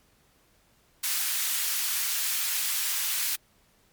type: high-pass noise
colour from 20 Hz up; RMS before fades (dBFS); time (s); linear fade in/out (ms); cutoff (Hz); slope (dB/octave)
white; -28; 1.03-3.36; 10; 1500; 12
effects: pink hiss -64 dBFS RMS until 3.92 s + MP3 96 kbps